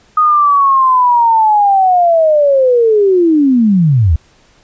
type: linear sweep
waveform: sine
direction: down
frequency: 1248 to 69.3 Hz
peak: -6 dBFS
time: 0.17-4.16 s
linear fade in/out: 5 ms
effects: pink hiss -49 dBFS RMS until 4.63 s + resampled to 16000 Hz